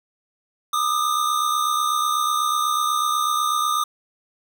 square tone pair together, 1200 / 1268.1 Hz, D6 / D#6, +37 / +33 cents, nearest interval minor second, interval 96 cents, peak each -21 / -26 dBFS, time 0.73-3.84 s, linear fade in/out 5 ms, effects none

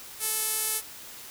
sawtooth tone with band-pass filter, 435.8 Hz, A4, 17 cents flat, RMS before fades -29 dBFS, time 0.19-0.82 s, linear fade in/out 50 ms, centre 11000 Hz, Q 2, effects white hiss -44 dBFS RMS until 1.3 s

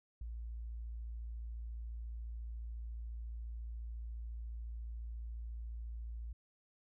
sine tone with ADSR envelope, 57.1 Hz, A#1, 35 cents flat, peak -38 dBFS, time 0.21-6.33 s, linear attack 5 ms, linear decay 7 ms, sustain -3 dB, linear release 6 ms, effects none

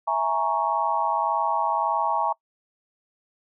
sine chord, A# half-diminished seventh, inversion second, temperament equal, 659.3 / 830.6 / 932.3 / 1108.7 Hz, E5 / G#5 / A#5 / C#6, 0 / 0 / 0 / 0 cents, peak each -29 / -26 / -25 / -27 dBFS, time 0.07-2.33 s, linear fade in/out 10 ms, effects noise-tail reverb RT60 0.1 s tail -24 dB re dry

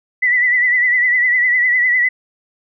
sine tone with vibrato, 1975.5 Hz, B6, in tune, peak -11 dBFS, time 0.22-2.09 s, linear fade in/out 10 ms, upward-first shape triangle, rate 9.9 Hz, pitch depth 64 cents each way, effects none

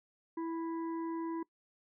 harmonic tone, 329.6 Hz, E4, in tune, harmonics 1 / 3 / 5 / 6, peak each -35 / -44 / -60 / -61 dBFS, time 0.37-1.43 s, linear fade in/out 5 ms, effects noise-tail reverb RT60 0.1 s tail -21 dB re dry

